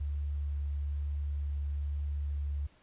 sine tone with vibrato, 72.1 Hz, D2, 31 cents flat, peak -31 dBFS, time 0-2.67 s, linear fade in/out 10 ms, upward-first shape sine, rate 1.1 Hz, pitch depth 8 cents each way, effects pink hiss -64 dBFS RMS until 2.82 s + resampled to 8000 Hz

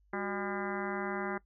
harmonic tone with a mistuned harmonic, 201.2 Hz, G3, 45 cents sharp, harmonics 1 / 2 / 3 / 4 / 5 / 6 / 7 / 8 / 9 / 10, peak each -40 / -37 / -44 / -42 / -45 / -44 / -44 / -44 / -49 / -46 dBFS, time 0.13-1.38 s, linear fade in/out 5 ms, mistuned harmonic 2, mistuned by -140 cents, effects noise-tail reverb RT60 0.1 s tail -20 dB re dry + added 50 Hz sine -64 dBFS peak until 1.45 s

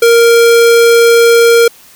square tone, 466.2 Hz, A#4, in tune, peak -4 dBFS, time 0.02-1.68 s, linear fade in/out 5 ms, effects white hiss -40 dBFS RMS until 1.95 s

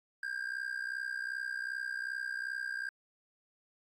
triangle tone with amplitude modulation, 1600 Hz, G6, 35 cents sharp, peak -30 dBFS, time 0.23-2.89 s, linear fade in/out 2 ms, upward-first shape sine, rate 62.6 Hz, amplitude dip 80%, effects AAC 64 kbps

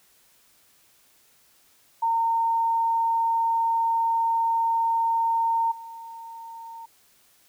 sine tone with level steps, 915 Hz, A#5, 32 cents flat, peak -20 / -37 dBFS, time 2.02-6.86 s, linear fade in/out 10 ms, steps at 5.71 s, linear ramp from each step 10 ms, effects white hiss -60 dBFS RMS until 7.48 s

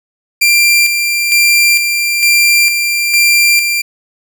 sawtooth tone with tremolo, 2374 Hz, D7, 18 cents sharp, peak -3 dBFS, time 0.41-3.82 s, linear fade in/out 10 ms, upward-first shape square, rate 1.1 Hz, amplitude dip 45%, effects none

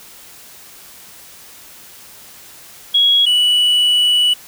sine / triangle tone pair in turn, 3322 / 2951 Hz, G#7 / F#7, 0 / -5 cents, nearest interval major second, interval 205 cents, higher first, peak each -9 dBFS, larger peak neither, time 2.94-3.26 / 3.26-4.34 s, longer second, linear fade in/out 10 ms, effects white hiss -40 dBFS RMS until 4.47 s

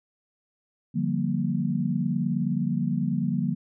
sine chord, G minor seventh, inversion second, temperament just, 147 / 176.4 / 196 / 235.2 Hz, D3 / F3 / G3 / Bb3, +2 / +18 / 0 / +16 cents, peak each -29 / -28 / -30 / -28 dBFS, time 0.94-3.55 s, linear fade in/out 20 ms, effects none

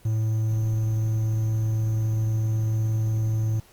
triangle tone with quantisation, 110 Hz, A2, in tune, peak -19 dBFS, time 0.05-3.6 s, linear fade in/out 5 ms, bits 8, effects pink hiss -55 dBFS RMS until 3.72 s + Opus 32 kbps

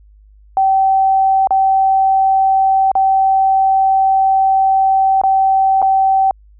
sine tone with dropouts, 771 Hz, G5, 29 cents flat, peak -9 dBFS, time 0.57-6.31 s, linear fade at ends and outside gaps 1 ms, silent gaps 1.472-1.507 / 2.916-2.953 / 5.215-5.236 / 5.818-5.825 s, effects added 51 Hz sine -42 dBFS peak until 6.59 s

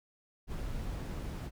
brown noise, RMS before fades -38 dBFS, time 0.47-1.51 s, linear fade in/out 50 ms, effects none

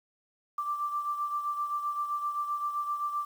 sine beating tone pair, 1174.7 / 1182.4 Hz, D6 / D6, 0 / +11 cents, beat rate 7.7 Hz, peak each -30 / -38 dBFS, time 0.58-3.25 s, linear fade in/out 5 ms, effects 9-bit

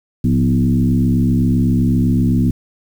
sine tone with frequency modulation, 174.61 Hz, F3, in tune, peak -11 dBFS, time 0.24-2.51 s, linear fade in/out 5 ms, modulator 67.8 Hz, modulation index 1.5, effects 7-bit

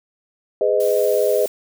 sine chord, G# minor, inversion none, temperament equal with one note detuned, 415.3 / 506 / 622.3 Hz, G#4 / B4 / D#5, 0 / +42 / 0 cents, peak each -19 dBFS, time 0.61-1.46 s, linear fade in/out 2 ms
blue noise, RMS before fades -33 dBFS, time 0.8-1.48 s, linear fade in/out 2 ms
effects none

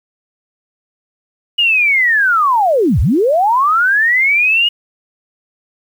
sine linear two-way sweep, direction down then up, 2901 to 51.7 to 2901 Hz, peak -9 dBFS, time 1.58-4.69 s, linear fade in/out 10 ms, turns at 3 s, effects 7-bit

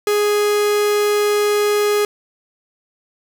45% pulse tone, 415.3 Hz, G#4, in tune, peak -14 dBFS, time 0.07-2.05 s, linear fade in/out 2 ms, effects 9-bit

